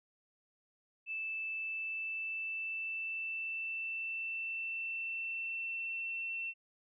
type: tone with pitch glide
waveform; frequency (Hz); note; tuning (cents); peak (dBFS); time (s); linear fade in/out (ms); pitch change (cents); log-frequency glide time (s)
sine; 2637 to 2696; E7 to E7; 0 to +38; -36; 1.06-6.54; 50; +38; 1.48-6.16
effects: none